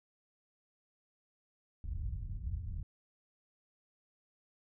white low-pass noise, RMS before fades -39 dBFS, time 1.84-2.83 s, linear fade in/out 2 ms, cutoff 100 Hz, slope 24 dB/octave, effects none

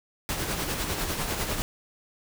pink noise with tremolo, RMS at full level -28 dBFS, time 0.29-1.62 s, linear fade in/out 0 ms, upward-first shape sine, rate 10 Hz, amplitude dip 45%, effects none

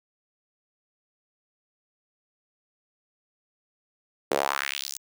sawtooth tone with high-pass filter sweep, 69.3 Hz, C#2, in tune, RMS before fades -29 dBFS, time 4.31-4.98 s, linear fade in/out 5 ms, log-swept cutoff 420 to 7500 Hz, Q 2.3, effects none

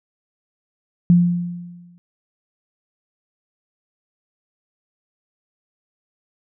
sine tone with exponential decay, 174.61 Hz, F3, in tune, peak -7 dBFS, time 1.1-1.98 s, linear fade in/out 0 ms, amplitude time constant 190 ms, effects none

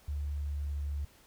sine tone with pitch glide, 72.5 to 72.04 Hz, D2 to D2, -22 to -33 cents, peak -32 dBFS, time 0.08-1.05 s, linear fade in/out 5 ms, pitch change -11 cents, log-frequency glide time 0.5-0.75 s, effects pink hiss -61 dBFS RMS until 1.26 s

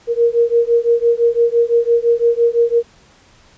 sine beating tone pair, 466.2 / 472.1 Hz, A#4 / A#4, 0 / +22 cents, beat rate 5.9 Hz, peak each -14 dBFS, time 0.07-2.83 s, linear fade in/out 50 ms, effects pink hiss -49 dBFS RMS until 3.57 s + resampled to 16000 Hz

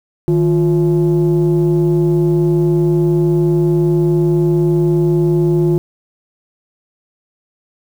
sine tone pair together, 156.2 / 350.7 Hz, D#3 / F4, +7 / +7 cents, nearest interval octave + major second, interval 1400 cents, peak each -11 dBFS, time 0.28-5.78 s, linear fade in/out 0 ms, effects tanh soft clip ceiling -7 dBFS + 7-bit

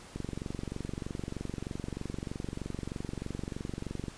click train, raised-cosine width 3 ms, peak -23 dBFS, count 92, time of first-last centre 0.16-4.082 s, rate 23.2 Hz, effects pink hiss -51 dBFS RMS until 4.17 s + resampled to 22050 Hz

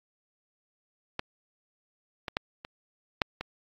clicks, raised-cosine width 0.3 ms, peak -14 / -17 / -11 / -23 / -7 / -18 dBFS, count 6, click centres 1.194 / 2.282 / 2.369 / 2.649 / 3.218 / 3.41 s, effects AAC 64 kbps

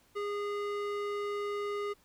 square tone with band-pass filter, 410 Hz, G#4, 22 cents flat, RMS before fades -35 dBFS, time 0.15-1.94 s, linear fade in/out 20 ms, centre 940 Hz, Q 0.65, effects pink hiss -66 dBFS RMS until 2.04 s

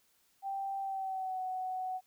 sine tone with pitch glide, 783 to 744.6 Hz, G5 to F#5, -2 to +11 cents, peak -34 dBFS, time 0.42-2.01 s, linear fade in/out 50 ms, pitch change -87 cents, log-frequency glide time 0.8-1.41 s, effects white hiss -71 dBFS RMS until 2.06 s

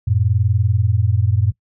sine tone pair together, 92.5 / 112.97 Hz, F#2 / A2, 0 / +46 cents, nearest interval minor third, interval 346 cents, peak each -16 dBFS, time 0.07-1.52 s, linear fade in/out 10 ms, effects noise-tail reverb RT60 0.1 s tail -23 dB re dry

